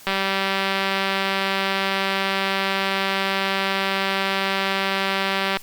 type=click train; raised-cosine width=0.3 ms; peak=-6 dBFS; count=1068; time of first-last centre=0.07-5.57 s; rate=194 Hz; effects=white hiss -45 dBFS RMS until 5.62 s + Opus 48 kbps